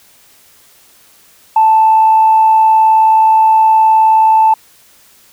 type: tone with amplitude modulation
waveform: sine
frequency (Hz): 880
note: A5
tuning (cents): 0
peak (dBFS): -3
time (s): 1.56-4.54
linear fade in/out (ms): 5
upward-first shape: sine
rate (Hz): 59.1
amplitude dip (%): 25
effects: tanh soft clip ceiling 0 dBFS + white hiss -46 dBFS RMS until 5.32 s